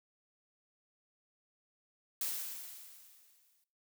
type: noise with exponential decay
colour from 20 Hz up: blue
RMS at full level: -35 dBFS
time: 2.21-3.64 s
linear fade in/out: 2 ms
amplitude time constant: 310 ms
effects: noise-tail reverb RT60 0.4 s tail -17 dB re dry